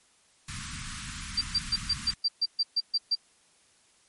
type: band-stop noise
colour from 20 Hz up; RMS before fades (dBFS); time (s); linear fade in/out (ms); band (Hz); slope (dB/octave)
pink; -38; 0.48-2.14; 5; 250 to 1100; 48
type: tone bursts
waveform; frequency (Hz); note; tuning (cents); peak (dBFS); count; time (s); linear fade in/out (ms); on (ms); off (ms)
sine; 4699; D8; 0; -22; 11; 1.37-3.154; 10; 44; 130
effects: white hiss -63 dBFS RMS until 4.08 s + MP3 48 kbps